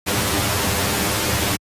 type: noise with comb filter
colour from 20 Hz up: pink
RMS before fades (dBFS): -20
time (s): 0.06-1.57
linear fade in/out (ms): 20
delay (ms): 10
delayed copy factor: +0.85
effects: high-pass 60 Hz 12 dB/octave + resampled to 32000 Hz